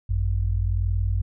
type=tone pair together; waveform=sine; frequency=52.29 / 93.5 Hz; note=G#1 / F#2; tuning=+13 / +19 cents; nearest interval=minor seventh; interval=1006 cents; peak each=-23 dBFS; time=0.09-1.22 s; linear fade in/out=10 ms; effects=none